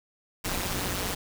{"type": "noise with amplitude modulation", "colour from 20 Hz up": "pink", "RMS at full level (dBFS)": -27, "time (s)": [0.44, 1.15], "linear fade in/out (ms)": 10, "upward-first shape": "sine", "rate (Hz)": 187, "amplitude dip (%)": 80, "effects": []}